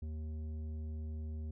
sine tone with tanh clipping, 77.78 Hz, D#2, in tune, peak -40 dBFS, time 0.02-1.51 s, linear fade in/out 5 ms, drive 10 dB, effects none

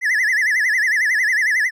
triangle tone with vibrato, 1864.7 Hz, A#6, in tune, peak -13 dBFS, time 0.01-1.71 s, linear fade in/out 50 ms, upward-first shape sine, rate 11 Hz, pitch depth 180 cents each way, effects none

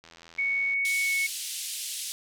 click train, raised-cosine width 0.2 ms, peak -31 dBFS, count 59, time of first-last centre 0.04-0.735 s, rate 83.5 Hz
sine tone with pitch glide, 2223 to 2208 Hz, C#7 to C#7, +4 to -7 cents, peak -24 dBFS, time 0.38-1.27 s, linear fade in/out 10 ms, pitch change -11 cents, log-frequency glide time 1.03-1.13 s
white band-pass noise, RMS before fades -35 dBFS, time 0.85-2.12 s, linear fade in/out 0 ms, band 2700 to 11000 Hz, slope 24 dB/octave
effects none

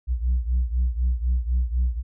sine beating tone pair, 60.2 / 64.2 Hz, B1 / C2, -44 / -32 cents, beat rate 4 Hz, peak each -20 / -23 dBFS, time 0.07-2.03 s, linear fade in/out 50 ms, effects tanh soft clip ceiling -16 dBFS

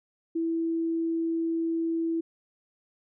sine tone, 329.6 Hz, E4, in tune, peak -25 dBFS, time 0.35-2.21 s, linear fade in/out 10 ms, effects none

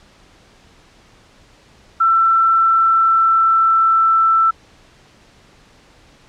sine tone with pitch glide, 1339 to 1329.8 Hz, E6 to E6, +27 to +15 cents, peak -10 dBFS, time 2-4.51 s, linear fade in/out 10 ms, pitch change -12 cents, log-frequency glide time 2.47-4.21 s, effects pink hiss -49 dBFS RMS until 6.28 s + low-pass 6000 Hz 12 dB/octave

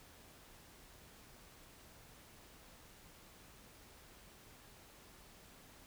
silence, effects pink hiss -60 dBFS RMS until 5.86 s

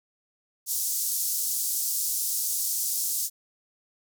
white band-pass noise, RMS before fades -28 dBFS, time 0.66-3.3 s, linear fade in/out 50 ms, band 5400 to 16000 Hz, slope 24 dB/octave, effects none

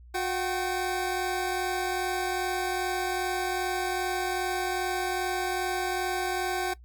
25% pulse tone pair together, 362.7 / 767.9 Hz, F#4 / G5, -34 / -36 cents, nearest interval octave + minor second, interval 1298 cents, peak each -26 / -27 dBFS, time 0.14-6.74 s, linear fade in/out 10 ms, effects noise-tail reverb RT60 0.1 s tail -20 dB re dry + added 60 Hz sine -47 dBFS peak until 6.84 s

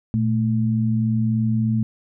sine tone pair together, 116.54 / 219.8 Hz, A#2 / A3, 0 / -2 cents, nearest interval major seventh, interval 1098 cents, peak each -20 dBFS, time 0.14-1.83 s, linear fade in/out 0 ms, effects none

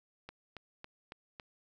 click train, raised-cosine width 0.3 ms, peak -29 dBFS, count 5, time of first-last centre 0.29-1.398 s, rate 3.61 Hz, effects none

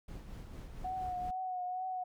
brown noise with tremolo, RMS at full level -45 dBFS, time 0.08-1.31 s, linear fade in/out 5 ms, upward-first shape sine, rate 4.4 Hz, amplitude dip 40%
sine tone with vibrato, 736 Hz, F#5, 9 cents flat, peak -35 dBFS, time 0.84-2.04 s, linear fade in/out 10 ms, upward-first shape triangle, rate 2.2 Hz, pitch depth 37 cents each way
effects none

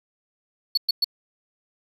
triangle tone bursts, 4418 Hz, C#8, 7 cents flat, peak -16 dBFS, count 3, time 0.75-1.045 s, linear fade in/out 5 ms, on 25 ms, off 110 ms, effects none

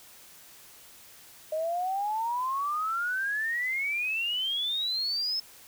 sine exponential sweep, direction up, 614 to 5274 Hz, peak -27 dBFS, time 1.52-5.4 s, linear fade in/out 5 ms, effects white hiss -52 dBFS RMS until 5.67 s

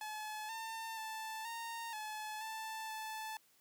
sawtooth tone with pitch steps, 857 / 899 / 881 / 923 / 858 / 882 / 874 Hz, A5 / A5 / A5 / A#5 / A5 / A5 / A5, -46 / +37 / +2 / -17 / -44 / +4 / -12 cents, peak -38 dBFS, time 0.01-3.37 s, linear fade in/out 2 ms, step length 480 ms, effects white hiss -70 dBFS RMS until 3.6 s + high-pass 60 Hz 12 dB/octave

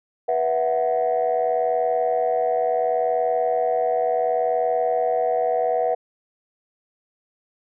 sine chord, B suspended fourth, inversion none, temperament equal with one note detuned, 488.2 / 659.3 / 740 Hz, B4 / E5 / F#5, -20 / 0 / 0 cents, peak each -22 dBFS, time 0.28-5.95 s, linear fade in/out 10 ms, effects tanh soft clip ceiling -12 dBFS

